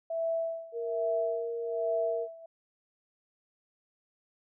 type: tone with tremolo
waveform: sine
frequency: 659.3 Hz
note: E5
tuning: in tune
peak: -27 dBFS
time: 0.1-2.46 s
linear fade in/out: 5 ms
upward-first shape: sine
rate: 1.2 Hz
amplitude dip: 90%
type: tone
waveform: sine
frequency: 466.2 Hz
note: A#4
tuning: in tune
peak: -32 dBFS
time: 0.72-2.28 s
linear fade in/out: 50 ms
effects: none